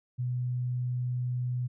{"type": "tone", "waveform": "sine", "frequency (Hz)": 124.3, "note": "B2", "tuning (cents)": 12, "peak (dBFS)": -28, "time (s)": [0.18, 1.68], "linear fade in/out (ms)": 20, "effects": []}